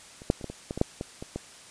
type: clicks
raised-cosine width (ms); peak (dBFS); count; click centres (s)
2; -30 / -7 / -29 / -20 / -23 / -18 / -19 / -7 / -18 / -23 / -18; 11; 0.219 / 0.301 / 0.412 / 0.443 / 0.5 / 0.709 / 0.776 / 0.814 / 1.011 / 1.225 / 1.36
effects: white hiss -49 dBFS RMS until 1.7 s + resampled to 22050 Hz